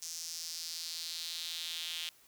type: tone with high-pass filter sweep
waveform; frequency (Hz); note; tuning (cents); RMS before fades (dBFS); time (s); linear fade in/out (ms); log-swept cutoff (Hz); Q
square; 82.7; E2; +6; -41; 0.02-2.09; 0; 5900 to 3200; 3.3
effects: white hiss -63 dBFS RMS until 2.27 s